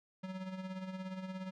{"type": "tone with tremolo", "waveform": "square", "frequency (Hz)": 187.5, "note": "F#3", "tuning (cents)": 23, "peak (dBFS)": -39, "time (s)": [0.23, 1.51], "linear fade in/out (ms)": 10, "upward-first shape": "sine", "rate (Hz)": 17, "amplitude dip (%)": 55, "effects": ["low-pass 4000 Hz 12 dB/octave"]}